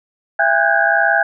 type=tone cluster; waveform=sine; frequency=668 / 805 / 1482 / 1586 / 1648 Hz; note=E5 / G5 / F#6 / G6 / G#6; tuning=+23 / +46 / +2 / +20 / -14 cents; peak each=-18 dBFS; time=0.39-1.23 s; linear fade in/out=5 ms; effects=none